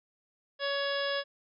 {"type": "harmonic tone with a mistuned harmonic", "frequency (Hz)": 561, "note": "C#5", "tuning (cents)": 21, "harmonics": [1, 2, 3, 4, 5, 6, 7, 8, 9], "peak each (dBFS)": [-32, -39, -35, -48, -42, -38, -44, -50, -41], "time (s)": [0.59, 1.24], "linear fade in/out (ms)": 50, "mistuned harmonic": 4, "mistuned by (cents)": -16, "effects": []}